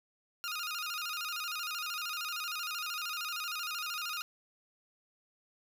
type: tone with vibrato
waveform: 15% pulse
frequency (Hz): 1318.5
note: E6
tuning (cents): 0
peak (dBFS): -29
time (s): 0.44-4.22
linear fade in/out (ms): 0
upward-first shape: square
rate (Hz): 13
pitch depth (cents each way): 99
effects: none